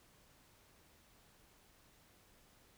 silence, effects pink hiss -67 dBFS RMS until 2.77 s

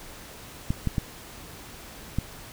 clicks, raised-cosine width 5 ms, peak -12 dBFS, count 4, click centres 0.705 / 0.873 / 0.982 / 2.186 s, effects pink hiss -44 dBFS RMS until 2.52 s

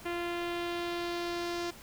sawtooth tone with low-pass filter sweep, 346.1 Hz, F4, 16 cents flat, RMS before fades -35 dBFS, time 0.05-1.71 s, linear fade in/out 10 ms, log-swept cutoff 2600 to 5500 Hz, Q 1.7, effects pink hiss -51 dBFS RMS until 1.82 s

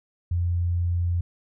sine tone, 87 Hz, F2, 6 cents flat, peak -21 dBFS, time 0.31-1.21 s, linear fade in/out 5 ms, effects none

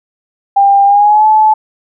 sine tone with pitch glide, 797 to 864.1 Hz, G5 to A5, +28 to -32 cents, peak -4 dBFS, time 0.56-1.54 s, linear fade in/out 10 ms, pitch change +140 cents, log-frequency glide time 0.85-1.26 s, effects none

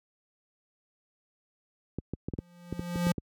clicks, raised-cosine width 3 ms, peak -19 dBFS, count 10, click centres 1.986 / 2.136 / 2.285 / 2.337 / 2.388 / 2.726 / 2.794 / 2.958 / 3.068 / 3.182 s
square tone with exponential growth, 174.61 Hz, F3, in tune, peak -23 dBFS, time 2.38-3.12 s, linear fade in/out 5 ms, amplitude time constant 160 ms
effects high-pass 60 Hz 12 dB/octave

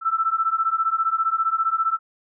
sine beating tone pair, 1318.5 / 1333.5 Hz, E6 / E6, 0 / +20 cents, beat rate 15 Hz, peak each -22 dBFS, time 0.01-1.99 s, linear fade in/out 50 ms, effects none

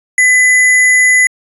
sine tone with sample-and-hold, 2006 Hz, B6, 26 cents sharp, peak -5 dBFS, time 0.18-1.27 s, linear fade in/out 2 ms, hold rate 8820 Hz, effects resampled to 32000 Hz

